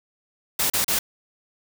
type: noise bursts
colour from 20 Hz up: white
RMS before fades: -22 dBFS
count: 3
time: 0.59-0.99 s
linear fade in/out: 5 ms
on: 110 ms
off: 35 ms
effects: none